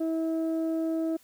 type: tone pair together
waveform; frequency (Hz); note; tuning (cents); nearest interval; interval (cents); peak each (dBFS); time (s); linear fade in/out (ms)
sine; 324 / 648; E4 / E5; -30 / -30; octave; 1200; -25 / -32; 0-1.17; 10
effects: tanh soft clip ceiling -22 dBFS + white hiss -60 dBFS RMS until 1.23 s